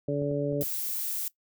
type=harmonic tone; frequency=143.7 Hz; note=D3; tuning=37 cents flat; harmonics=1 / 2 / 3 / 4; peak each=-31 / -31 / -31 / -31 dBFS; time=0.08-0.63 s; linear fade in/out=5 ms
type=clicks; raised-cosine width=2 ms; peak=-30 dBFS; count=4; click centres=0.221 / 0.313 / 0.525 / 0.635 s
type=noise; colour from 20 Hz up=violet; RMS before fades=-32 dBFS; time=0.61-1.28 s; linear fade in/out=0 ms
effects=noise-tail reverb RT60 0.1 s tail -19 dB re dry